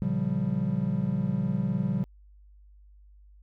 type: chord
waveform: triangle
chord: G half-diminished seventh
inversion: first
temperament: just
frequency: 117.6 / 141.12 / 176.4 / 196 Hz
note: Bb2 / Db3 / F3 / G3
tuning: +16 / +31 / +18 / 0 cents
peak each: -32 / -29 / -28 / -27 dBFS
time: 0.02-2.04 s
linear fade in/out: 0 ms
effects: added 50 Hz sine -51 dBFS peak until 3.42 s